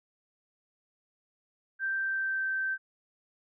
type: tone with pitch glide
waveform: sine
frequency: 1568 to 1554.5 Hz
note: G6 to G6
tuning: 0 to -15 cents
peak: -28 dBFS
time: 1.79-2.78 s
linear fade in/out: 50 ms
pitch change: -15 cents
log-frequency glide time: 1.99-2.46 s
effects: none